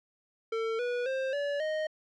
square tone with pitch steps, 449.7 / 487.6 / 528.6 / 573.2 / 621.4 Hz, A4 / B4 / C5 / D5 / D#5, +38 / -22 / +18 / -42 / -2 cents, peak -30 dBFS, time 0.52-1.87 s, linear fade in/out 5 ms, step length 270 ms, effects low-pass 3000 Hz 12 dB/octave

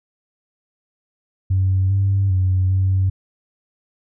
sine tone with pitch steps, 94.6 / 98 / 93 / 94.8 Hz, F#2 / G2 / F#2 / F#2, +39 / 0 / +9 / +43 cents, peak -13 dBFS, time 1.5-3.1 s, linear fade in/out 10 ms, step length 400 ms, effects tanh soft clip ceiling -10 dBFS

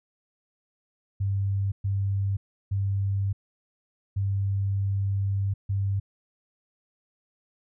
sine tone bursts at uneven times, 98.6 Hz, G2, 11 cents sharp, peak -23 dBFS, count 5, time 1.2-1.72 / 1.84-2.37 / 2.71-3.33 / 4.16-5.54 / 5.69-6 s, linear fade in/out 10 ms, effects none

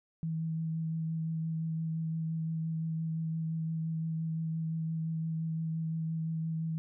sine tone with vibrato, 161.4 Hz, E3, 36 cents flat, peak -31 dBFS, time 0.23-6.78 s, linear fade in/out 0 ms, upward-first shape sine, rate 5.8 Hz, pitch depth 13 cents each way, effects none

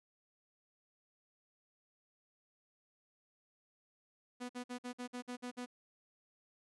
sawtooth tone bursts, 246.9 Hz, B3, in tune, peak -37 dBFS, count 9, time 4.4-5.662 s, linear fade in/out 20 ms, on 94 ms, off 52 ms, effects resampled to 24000 Hz

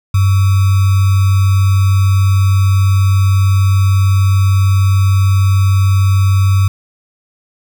sine tone with sample-and-hold, 96.7 Hz, G2, 23 cents flat, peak -7 dBFS, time 0.14-6.68 s, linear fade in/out 5 ms, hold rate 1225 Hz, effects none

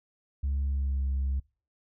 sine tone with pitch glide, 69.3 to 67.4 Hz, C#2 to C#2, 0 to -48 cents, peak -24 dBFS, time 0.43-1.4 s, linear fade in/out 10 ms, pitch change -48 cents, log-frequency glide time 0.67-1.03 s, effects noise-tail reverb RT60 0.4 s tail -26 dB re dry + tanh soft clip ceiling -24 dBFS

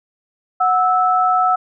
sine tone pair together, 735.8 / 1311 Hz, F#5 / E6, -10 / -10 cents, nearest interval minor seventh, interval 1000 cents, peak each -15 dBFS, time 0.6-1.56 s, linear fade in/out 10 ms, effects none

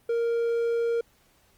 triangle tone, 466.2 Hz, A#4, in tune, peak -21 dBFS, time 0.09-1.01 s, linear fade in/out 5 ms, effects pink hiss -63 dBFS RMS until 1.57 s + Opus 32 kbps

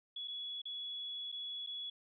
sine tone with dropouts, 3383 Hz, G#7, 31 cents sharp, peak -40 dBFS, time 0.16-1.9 s, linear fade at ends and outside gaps 5 ms, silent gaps 0.276-0.28 / 0.618-0.654 / 1.318-1.324 / 1.664-1.671 s, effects none

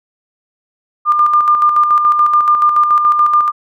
sine tone with tremolo, 1200 Hz, D6, 37 cents sharp, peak -6 dBFS, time 1.05-3.52 s, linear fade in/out 50 ms, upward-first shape square, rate 7 Hz, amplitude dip 45%, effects none

